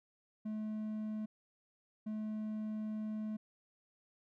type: tone bursts at uneven times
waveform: triangle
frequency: 215.2 Hz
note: A3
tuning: 38 cents flat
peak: -35 dBFS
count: 2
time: 0.45-1.26 / 2.06-3.37 s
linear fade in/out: 10 ms
effects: none